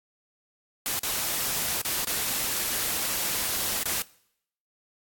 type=noise with dropouts; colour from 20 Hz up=white; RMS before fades=-28 dBFS; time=0.86-4.02 s; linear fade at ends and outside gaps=0 ms; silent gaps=0.992-1.033 / 1.815-1.85 / 2.047-2.072 / 3.831-3.856 s; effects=noise-tail reverb RT60 0.7 s tail -22 dB re dry + AAC 64 kbps